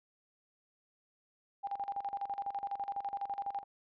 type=tone with tremolo; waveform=sine; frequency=801 Hz; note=G5; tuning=37 cents sharp; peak=-33 dBFS; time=1.63-3.64 s; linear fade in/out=20 ms; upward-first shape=square; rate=12 Hz; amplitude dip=80%; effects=resampled to 11025 Hz